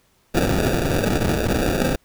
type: noise with sample-and-hold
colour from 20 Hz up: violet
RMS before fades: -20 dBFS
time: 0.34-1.96 s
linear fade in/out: 10 ms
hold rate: 1050 Hz
effects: pink hiss -61 dBFS RMS until 2.04 s